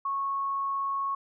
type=tone; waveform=sine; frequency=1101 Hz; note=C#6; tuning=12 cents flat; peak=-27 dBFS; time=0.05-1.15 s; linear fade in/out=5 ms; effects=none